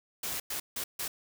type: noise bursts at uneven times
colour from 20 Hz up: white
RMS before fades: -35 dBFS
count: 4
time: 0.23-0.4 / 0.5-0.6 / 0.76-0.84 / 0.99-1.08 s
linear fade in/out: 5 ms
effects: none